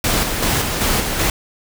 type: noise with tremolo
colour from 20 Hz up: pink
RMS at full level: -17 dBFS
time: 0.04-1.3 s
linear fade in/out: 2 ms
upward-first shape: square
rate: 2.6 Hz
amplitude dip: 40%
effects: none